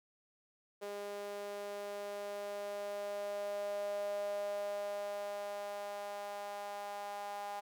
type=tone with high-pass filter sweep; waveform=sawtooth; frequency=203.4 Hz; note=G#3; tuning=36 cents flat; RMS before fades=-41 dBFS; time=0.81-7.61 s; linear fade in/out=20 ms; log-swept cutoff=490 to 760 Hz; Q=7.9; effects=none